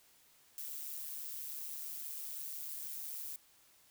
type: noise with amplitude modulation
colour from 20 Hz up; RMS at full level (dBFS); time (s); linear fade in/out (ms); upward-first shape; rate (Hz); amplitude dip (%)
violet; -41; 0.58-3.36; 0; sine; 146; 60
effects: white hiss -66 dBFS RMS until 3.9 s